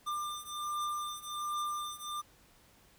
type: beating tone pair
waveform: square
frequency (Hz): 1194 / 1195.3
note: D6 / D6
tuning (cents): +28 / +30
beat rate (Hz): 1.3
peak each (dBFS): -40 / -38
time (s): 0.06-2.22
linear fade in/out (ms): 20
effects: pink hiss -63 dBFS RMS until 2.98 s